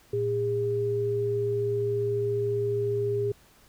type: tone pair together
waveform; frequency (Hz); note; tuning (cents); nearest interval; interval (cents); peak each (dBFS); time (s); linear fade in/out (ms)
sine; 114.32 / 406.6; A#2 / G#4; -33 / -37; octave + minor seventh; 2196; -31 / -25; 0.13-3.32; 5
effects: pink hiss -58 dBFS RMS until 3.68 s